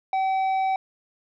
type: tone with tanh clipping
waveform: sine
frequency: 765 Hz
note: G5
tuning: 42 cents flat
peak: -22 dBFS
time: 0.13-0.76 s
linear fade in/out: 2 ms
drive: 7 dB
effects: none